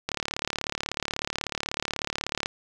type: click train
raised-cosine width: 0.2 ms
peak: -10 dBFS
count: 87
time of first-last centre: 0.09-2.459 s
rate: 36.3 Hz
effects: none